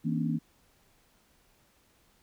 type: tone cluster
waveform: sine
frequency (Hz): 161.9 / 234.6 / 269.6 / 292.4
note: E3 / A#3 / C#4 / D4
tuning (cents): -31 / +11 / -48 / -7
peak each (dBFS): -30 / -31 / -35 / -38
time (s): 0.04-0.39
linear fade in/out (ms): 20
effects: pink hiss -66 dBFS RMS until 2.22 s